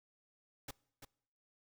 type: noise with echo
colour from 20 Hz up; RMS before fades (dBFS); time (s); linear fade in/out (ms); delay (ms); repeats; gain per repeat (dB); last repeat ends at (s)
pink; -45; 0.68-0.71; 5; 340; 1; -8; 1.05
effects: noise-tail reverb RT60 0.7 s tail -24 dB re dry